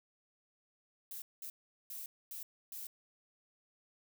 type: noise bursts at uneven times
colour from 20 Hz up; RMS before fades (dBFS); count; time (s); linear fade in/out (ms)
violet; -45; 5; 1.11-1.22 / 1.42-1.5 / 1.9-2.06 / 2.31-2.43 / 2.72-2.87; 2
effects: none